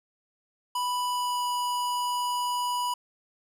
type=tone with pitch glide; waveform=square; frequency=987.8 to 981 Hz; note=B5 to B5; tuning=0 to -12 cents; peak=-27 dBFS; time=0.75-2.94 s; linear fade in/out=5 ms; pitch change=-12 cents; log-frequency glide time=1.08-1.47 s; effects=resampled to 32000 Hz + 10-bit